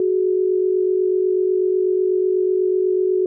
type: tone pair together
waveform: sine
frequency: 370 / 418.1 Hz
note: F#4 / G#4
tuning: 0 / +12 cents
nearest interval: major second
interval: 212 cents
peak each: -16 / -22 dBFS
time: 0-3.26 s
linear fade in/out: 2 ms
effects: none